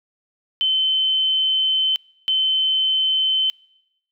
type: tone bursts at uneven times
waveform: sine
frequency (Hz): 3069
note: G7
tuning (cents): -37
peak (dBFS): -16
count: 2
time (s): 0.61-1.96 / 2.28-3.5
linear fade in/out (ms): 0
effects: noise-tail reverb RT60 0.9 s tail -26 dB re dry